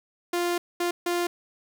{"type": "tone bursts at uneven times", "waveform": "sawtooth", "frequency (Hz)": 349.2, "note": "F4", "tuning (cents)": 0, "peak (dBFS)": -20, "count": 3, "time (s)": [[0.33, 0.58], [0.8, 0.91], [1.06, 1.27]], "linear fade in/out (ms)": 5, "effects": ["10-bit"]}